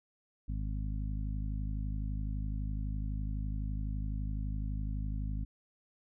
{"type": "harmonic tone", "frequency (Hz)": 51.91, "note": "G#1", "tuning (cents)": 0, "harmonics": [1, 2, 3, 4, 5], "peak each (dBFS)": [-34, -40, -44, -46, -48], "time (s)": [0.48, 5.45], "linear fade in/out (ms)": 10, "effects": []}